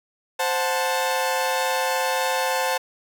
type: chord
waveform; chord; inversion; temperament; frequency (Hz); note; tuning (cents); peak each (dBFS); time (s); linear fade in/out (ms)
sawtooth; F# diminished; second; equal with one note detuned; 523.3 / 732.3 / 880; C5 / F#5 / A5; 0 / -18 / 0; -21 / -24 / -21; 0.39-2.78; 10
effects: none